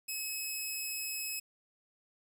10% pulse tone, 2569 Hz, E7, 45 cents flat, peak -27 dBFS, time 0.08-1.4 s, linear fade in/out 10 ms, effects 10-bit

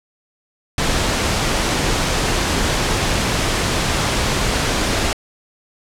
pink noise, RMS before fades -18 dBFS, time 0.78-5.13 s, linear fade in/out 2 ms, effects low-pass 8000 Hz 12 dB/octave

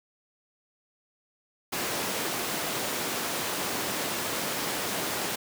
pink high-pass noise, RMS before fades -31 dBFS, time 1.72-5.36 s, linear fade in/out 10 ms, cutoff 230 Hz, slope 12 dB/octave, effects none

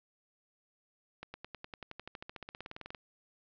accelerating click train, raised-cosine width 0.3 ms, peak -27 dBFS, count 25, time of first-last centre 1.23-2.948 s, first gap 110 ms, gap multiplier 0.96, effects low-pass 5000 Hz 12 dB/octave

